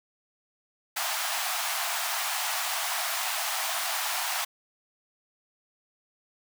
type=high-pass noise; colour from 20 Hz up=pink; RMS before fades=-30 dBFS; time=0.96-4.45 s; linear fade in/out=10 ms; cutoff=650 Hz; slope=96 dB/octave; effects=none